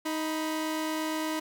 sawtooth tone pair together, 313.1 / 987.8 Hz, D#4 / B5, +11 / 0 cents, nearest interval octave + minor sixth, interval 1989 cents, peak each -26 / -33 dBFS, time 0.05-1.4 s, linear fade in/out 10 ms, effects none

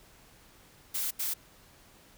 blue noise bursts at uneven times, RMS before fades -32 dBFS, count 2, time 0.94-1.11 / 1.19-1.34 s, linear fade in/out 10 ms, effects pink hiss -58 dBFS RMS until 2.17 s

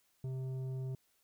sine tone with tanh clipping, 130.81 Hz, C3, in tune, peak -38 dBFS, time 0.24-0.95 s, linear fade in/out 2 ms, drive 9 dB, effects white hiss -74 dBFS RMS until 1.23 s

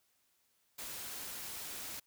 white noise, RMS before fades -44 dBFS, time 0.78-2 s, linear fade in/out 10 ms, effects white hiss -75 dBFS RMS until 2.06 s

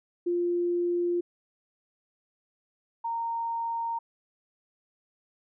sine tone pair in turn, 349.2 / 923.9 Hz, F4 / A#5, 0 / -16 cents, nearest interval octave + perfect fourth, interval 1684 cents, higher second, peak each -24 / -28 dBFS, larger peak first, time 0.26-1.21 / 3.04-3.99 s, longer neither, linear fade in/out 10 ms, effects none

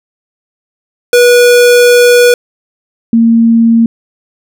square / sine tone pair in turn, 486.2 / 229.5 Hz, B4 / A#3, -27 / -27 cents, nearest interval octave + minor second, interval 1300 cents, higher first, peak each -3 dBFS, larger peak neither, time 1.13-2.34 / 3.13-3.86 s, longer first, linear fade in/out 2 ms, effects none

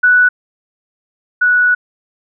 sine tone pair in turn, 1480 / 1472 Hz, F#6 / F#6, 0 / -9 cents, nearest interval unison, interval 9 cents, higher first, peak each -6 / -8 dBFS, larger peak first, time 0.03-0.29 / 1.41-1.75 s, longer second, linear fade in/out 10 ms, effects none

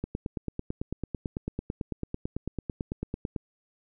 click train, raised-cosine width 3 ms, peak -18 dBFS, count 31, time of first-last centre 0.04-3.362 s, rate 9.03 Hz, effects none

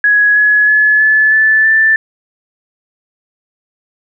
sine tone with pitch steps, 1673 / 1691.5 / 1710.1 / 1729 / 1748.1 / 1767.4 Hz, G#6 / G#6 / A6 / A6 / A6 / A6, +12 / +31 / -50 / -31 / -12 / +7 cents, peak -6 dBFS, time 0.04-1.96 s, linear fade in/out 2 ms, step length 320 ms, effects none

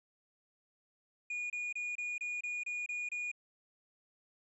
triangle tone bursts, 2445 Hz, D#7, 31 cents flat, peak -34 dBFS, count 9, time 1.3-3.316 s, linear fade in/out 5 ms, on 200 ms, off 27 ms, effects resampled to 22050 Hz

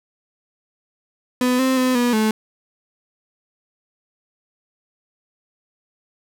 35% pulse tone with pitch steps, 250.4 / 261.3 / 255.4 / 242.7 / 217.2 Hz, B3 / C4 / C4 / B3 / A3, +24 / -2 / -42 / -30 / -22 cents, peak -14 dBFS, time 1.41-2.31 s, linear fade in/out 2 ms, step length 180 ms, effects none

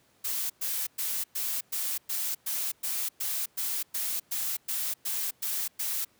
blue noise bursts, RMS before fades -31 dBFS, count 16, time 0.24-6.05 s, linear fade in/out 10 ms, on 260 ms, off 110 ms, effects pink hiss -65 dBFS RMS until 6.19 s + high-pass 100 Hz 12 dB/octave

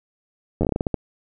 slowing click train, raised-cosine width 2 ms, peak -8 dBFS, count 11, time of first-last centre 0.61-0.943 s, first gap 10 ms, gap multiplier 1.25, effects none

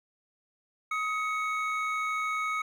triangle tone pair together, 1263.1 / 2217 Hz, D#6 / C#7, +26 / 0 cents, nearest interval minor seventh, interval 974 cents, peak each -28 / -31 dBFS, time 0.91-2.62 s, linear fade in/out 5 ms, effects none

